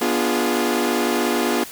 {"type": "chord", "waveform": "sawtooth", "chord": "B diminished seventh", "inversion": "none", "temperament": "equal with one note detuned", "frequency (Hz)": [243.7, 293.7, 349.2, 415.3], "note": ["B3", "D4", "F4", "Ab4"], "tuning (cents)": [-23, 0, 0, 0], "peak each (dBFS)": [-19, -22, -19, -21], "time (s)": [0.01, 1.64], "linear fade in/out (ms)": 5, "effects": ["white hiss -37 dBFS RMS until 1.71 s"]}